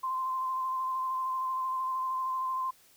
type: tone with vibrato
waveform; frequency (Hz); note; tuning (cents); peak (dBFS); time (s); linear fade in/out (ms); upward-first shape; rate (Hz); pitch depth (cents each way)
sine; 1040; C6; -11; -29; 0.03-2.71; 10; square; 13; 16
effects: white hiss -61 dBFS RMS until 2.96 s